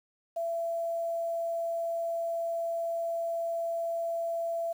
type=tone with quantisation; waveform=sine; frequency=671 Hz; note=E5; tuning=31 cents sharp; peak=-29 dBFS; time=0.36-4.73 s; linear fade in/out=10 ms; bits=9; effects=none